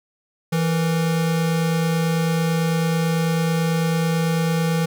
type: tone pair together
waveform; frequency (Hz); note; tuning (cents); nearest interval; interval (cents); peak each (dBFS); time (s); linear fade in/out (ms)
square; 165.09 / 466.2; E3 / A#4; +3 / 0; octave + tritone; 1797; -19 / -30; 0.52-4.86; 10
effects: none